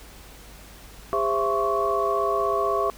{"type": "tone cluster", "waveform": "sine", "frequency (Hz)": [404.7, 522, 668, 1070, 1126], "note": ["G#4", "C5", "E5", "C6", "C#6"], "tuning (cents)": [-45, -4, 23, 38, 27], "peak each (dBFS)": [-26, -31, -26, -32, -25], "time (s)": [1.13, 2.9], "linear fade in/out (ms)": 0, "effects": ["added 50 Hz sine -47 dBFS peak until 2.97 s", "pink hiss -47 dBFS RMS until 2.97 s"]}